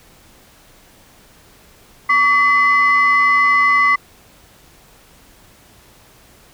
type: tone pair together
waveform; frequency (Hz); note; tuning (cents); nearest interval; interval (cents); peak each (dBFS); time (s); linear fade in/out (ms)
sine; 1135.4 / 2023; C#6 / B6; +41 / +41; minor seventh; 1000; -12; 2.09-3.96; 10
effects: tanh soft clip ceiling -5 dBFS + pink hiss -48 dBFS RMS until 6.53 s